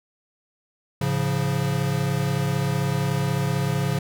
square chord, A augmented, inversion none, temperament equal with one note detuned, 107.74 / 138.59 / 174.61 Hz, A2 / C#3 / E#3, -36 / 0 / 0 cents, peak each -30 / -24 / -28 dBFS, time 1.01-3.99 s, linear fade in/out 5 ms, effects none

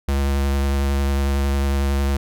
square tone with vibrato, 69.3 Hz, C#2, in tune, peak -18 dBFS, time 0.08-2.17 s, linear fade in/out 5 ms, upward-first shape triangle, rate 11 Hz, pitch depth 21 cents each way, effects none

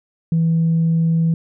sine tone, 164.2 Hz, E3, 6 cents flat, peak -12 dBFS, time 0.32-1.34 s, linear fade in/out 2 ms, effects tanh soft clip ceiling -10 dBFS

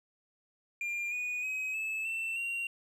triangle tone with pitch steps, 2398 / 2465 / 2535 / 2606 / 2679 / 2755 Hz, D7 / D#7 / D#7 / E7 / E7 / F7, +36 / -17 / +32 / -20 / +27 / -24 cents, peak -31 dBFS, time 0.81-2.67 s, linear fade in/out 2 ms, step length 310 ms, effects none

